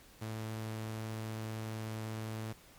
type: tone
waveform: sawtooth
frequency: 110 Hz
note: A2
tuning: in tune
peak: -34 dBFS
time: 0.21-2.53 s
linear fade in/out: 10 ms
effects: pink hiss -59 dBFS RMS until 2.78 s + MP3 96 kbps

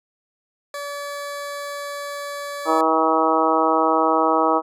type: tone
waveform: 20% pulse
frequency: 573 Hz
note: D5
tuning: 43 cents flat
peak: -23 dBFS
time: 0.74-2.81 s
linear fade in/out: 2 ms
type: harmonic tone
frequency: 160 Hz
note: D#3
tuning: 49 cents sharp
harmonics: 2 / 3 / 4 / 5 / 6 / 7 / 8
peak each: -23 / -23 / -23 / -23 / -23 / -23 / -23 dBFS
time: 2.65-4.62 s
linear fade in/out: 50 ms
effects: resampled to 32000 Hz

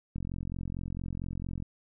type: click train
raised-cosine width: 5 ms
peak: -24 dBFS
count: 66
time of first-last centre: 0.16-1.624 s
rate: 44.4 Hz
effects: none

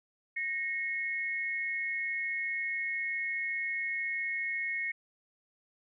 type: tone pair together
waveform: sine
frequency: 1864.7 / 2179 Hz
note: A#6 / C#7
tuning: 0 / -30 cents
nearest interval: minor third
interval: 270 cents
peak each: -35 / -33 dBFS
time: 0.36-4.92 s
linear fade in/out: 10 ms
effects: none

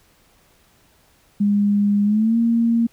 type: tone with pitch glide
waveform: sine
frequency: 204 to 231.6 Hz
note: G#3 to A#3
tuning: -31 to -11 cents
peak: -14 dBFS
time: 1.4-2.87 s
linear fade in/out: 10 ms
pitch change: +220 cents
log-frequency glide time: 2.04-2.37 s
effects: pink hiss -57 dBFS RMS until 2.92 s

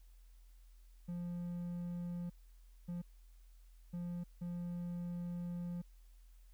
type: tone bursts at uneven times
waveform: triangle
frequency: 174.61 Hz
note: F3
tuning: in tune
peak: -37 dBFS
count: 4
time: 1.08-2.3 / 2.88-3.02 / 3.93-4.24 / 4.41-5.82 s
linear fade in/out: 10 ms
effects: added 42 Hz sine -57 dBFS peak until 6.53 s + white hiss -75 dBFS RMS until 6.53 s

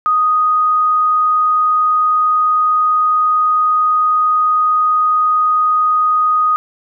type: tone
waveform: sine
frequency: 1244.5 Hz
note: D#6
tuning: in tune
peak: -10 dBFS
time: 0.06-6.56 s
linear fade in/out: 0 ms
effects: none

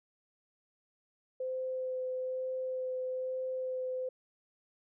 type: tone with vibrato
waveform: sine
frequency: 514 Hz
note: C5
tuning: 31 cents flat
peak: -33 dBFS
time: 1.4-4.09 s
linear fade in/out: 5 ms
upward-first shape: sine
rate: 1.1 Hz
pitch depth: 9 cents each way
effects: none

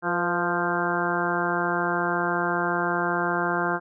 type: harmonic tone with a mistuned harmonic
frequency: 174.61 Hz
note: F3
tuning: in tune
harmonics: 1 / 2 / 3 / 4 / 5 / 6 / 7 / 8 / 9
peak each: -32 / -29 / -34 / -30 / -32 / -31 / -34 / -30 / -30 dBFS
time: 0.02-3.8 s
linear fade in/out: 50 ms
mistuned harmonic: 3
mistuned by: -50 cents
effects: none

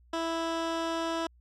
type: tone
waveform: 15% pulse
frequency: 329.6 Hz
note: E4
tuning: in tune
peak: -23 dBFS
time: 0.13-1.27 s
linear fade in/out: 5 ms
effects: added 60 Hz sine -57 dBFS peak until 1.4 s + low-pass 6000 Hz 12 dB/octave

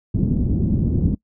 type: low-pass noise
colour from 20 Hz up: white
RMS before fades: -19 dBFS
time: 0.14-1.15 s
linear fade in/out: 5 ms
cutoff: 240 Hz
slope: 24 dB/octave
effects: noise-tail reverb RT60 0.1 s tail -23 dB re dry

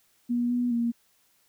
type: tone with pitch steps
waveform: sine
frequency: 240.8 / 244.2 / 235 Hz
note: B3 / B3 / A#3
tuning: -44 / -19 / +14 cents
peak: -23 dBFS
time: 0.29-0.92 s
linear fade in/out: 20 ms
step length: 210 ms
effects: white hiss -66 dBFS RMS until 1.48 s

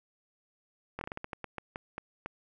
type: slowing click train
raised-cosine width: 0.5 ms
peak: -22 dBFS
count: 13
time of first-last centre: 0.99-2.26 s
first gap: 22 ms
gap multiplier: 1.26
effects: none

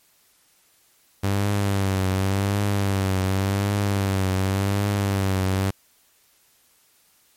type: tone with vibrato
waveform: sawtooth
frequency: 98 Hz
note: G2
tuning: in tune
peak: -16 dBFS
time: 1.23-5.71 s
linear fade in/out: 10 ms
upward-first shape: triangle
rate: 0.89 Hz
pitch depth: 73 cents each way
effects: white hiss -60 dBFS RMS until 7.36 s + MP3 64 kbps

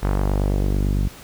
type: tone with low-pass filter sweep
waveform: sawtooth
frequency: 49 Hz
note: G1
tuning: in tune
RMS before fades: -20 dBFS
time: 0.02-1.09 s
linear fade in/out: 20 ms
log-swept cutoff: 1500 to 200 Hz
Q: 1.1
effects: pink hiss -42 dBFS RMS until 1.23 s

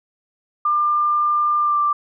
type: tone with pitch glide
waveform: sine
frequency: 1196 to 1178.9 Hz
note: D6 to D6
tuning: +31 to +6 cents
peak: -15 dBFS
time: 0.65-1.93 s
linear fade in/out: 5 ms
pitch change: -25 cents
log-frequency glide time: 1.61-1.78 s
effects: none

